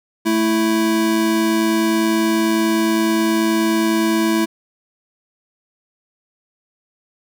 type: tone pair together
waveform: square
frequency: 220.1 / 329.6 Hz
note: A3 / E4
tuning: +1 / 0 cents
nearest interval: perfect fifth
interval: 699 cents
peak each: -20 / -17 dBFS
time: 0.25-4.46 s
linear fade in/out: 20 ms
effects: none